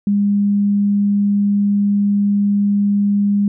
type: tone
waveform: sine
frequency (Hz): 202.8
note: G#3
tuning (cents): -41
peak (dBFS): -12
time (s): 0.07-3.48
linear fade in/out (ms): 2
effects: none